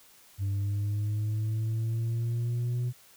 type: linear sweep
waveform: sine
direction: up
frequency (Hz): 97.9 to 123.6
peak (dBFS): -24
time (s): 0.38-2.93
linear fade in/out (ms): 50
effects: tanh soft clip ceiling -26 dBFS + white hiss -57 dBFS RMS until 3.16 s